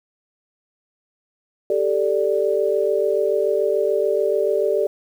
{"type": "chord", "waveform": "sine", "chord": "G suspended second", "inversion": "none", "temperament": "equal with one note detuned", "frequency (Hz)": [393.1, 440, 587.3], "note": ["G4", "A4", "D5"], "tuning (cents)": [5, 0, 0], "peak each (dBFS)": -21, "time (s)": [1.7, 4.87], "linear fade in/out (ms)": 2, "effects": ["8-bit"]}